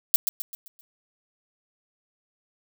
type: noise with echo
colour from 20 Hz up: violet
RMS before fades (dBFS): -17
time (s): 0.14-0.16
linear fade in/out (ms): 0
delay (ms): 130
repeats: 5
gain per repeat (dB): -7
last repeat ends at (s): 0.81
effects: none